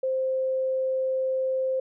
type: tone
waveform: sine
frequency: 523.3 Hz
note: C5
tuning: in tune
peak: -23 dBFS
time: 0.03-1.8 s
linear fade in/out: 5 ms
effects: none